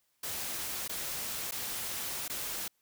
white noise with dropouts, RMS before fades -37 dBFS, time 0.23-2.68 s, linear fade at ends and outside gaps 5 ms, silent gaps 0.879-0.893 / 1.511-1.52 / 2.281-2.297 s, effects white hiss -75 dBFS RMS until 2.81 s

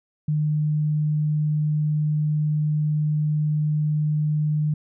sine tone, 151.5 Hz, D#3, 46 cents flat, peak -19 dBFS, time 0.28-4.74 s, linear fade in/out 5 ms, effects none

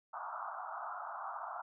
white band-pass noise, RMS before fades -43 dBFS, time 0.13-1.62 s, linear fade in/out 10 ms, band 650 to 1400 Hz, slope 96 dB/octave, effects none

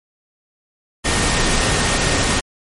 sine tone in noise, 1842 Hz, A#6, 21 cents flat, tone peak -28 dBFS, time 1.04-2.41 s, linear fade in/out 20 ms, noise pink, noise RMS -17 dBFS, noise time 1.04-2.41 s, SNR -14 dB, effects MP3 48 kbps

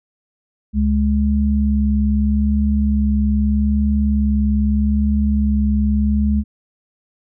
sine tone pair together, 70.2 / 209.8 Hz, C#2 / G#3, +22 / +18 cents, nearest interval octave + perfect fifth, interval 1896 cents, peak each -16 dBFS, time 0.73-6.44 s, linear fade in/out 50 ms, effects none

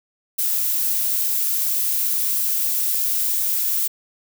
violet noise, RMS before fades -21 dBFS, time 0.38-3.88 s, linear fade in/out 10 ms, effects none

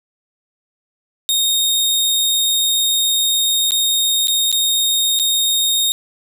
sawtooth tone with dropouts, 3707 Hz, A#7, 10 cents flat, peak -11 dBFS, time 1.29-5.92 s, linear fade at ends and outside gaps 0 ms, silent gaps 3.708-3.719 / 4.272-4.282 / 4.516-4.526 / 5.19-5.197 s, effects none

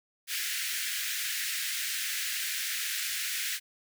pink high-pass noise, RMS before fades -33 dBFS, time 0.27-3.6 s, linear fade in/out 50 ms, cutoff 1600 Hz, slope 48 dB/octave, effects none

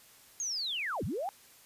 sine linear two-way sweep, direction down then up, 6650 to 69.3 to 827 Hz, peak -32 dBFS, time 0.4-1.29 s, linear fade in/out 0 ms, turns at 1.04 s, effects white hiss -58 dBFS RMS until 1.65 s + resampled to 32000 Hz

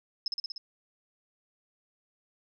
sine tone with echo, 5180 Hz, E8, 31 cents flat, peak -27 dBFS, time 0.26-0.28 s, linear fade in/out 2 ms, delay 60 ms, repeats 5, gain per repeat -2 dB, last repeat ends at 0.58 s, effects none

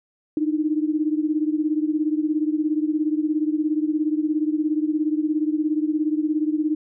sine beating tone pair, 302.4 / 319.4 Hz, D#4 / D#4, -49 / +45 cents, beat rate 17 Hz, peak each -21 / -24 dBFS, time 0.37-6.75 s, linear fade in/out 2 ms, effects none

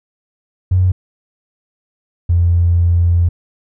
triangle tone pair in turn, 91.9 / 86.12 Hz, F#2 / F2, -11 / -24 cents, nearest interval minor second, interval 113 cents, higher first, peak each -5 dBFS, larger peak neither, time 0.71-0.92 / 2.29-3.29 s, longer second, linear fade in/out 10 ms, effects tanh soft clip ceiling -7 dBFS

